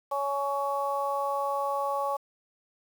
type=harmonic tone; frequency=280 Hz; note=C#4; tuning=18 cents sharp; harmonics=2 / 3 / 4; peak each=-31 / -31 / -31 dBFS; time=0.11-2.17 s; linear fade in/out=10 ms; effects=8-bit